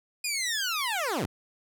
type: linear sweep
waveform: 15% pulse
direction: down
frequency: 2489 to 61.5 Hz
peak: -21 dBFS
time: 0.24-1.26 s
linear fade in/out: 5 ms
effects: none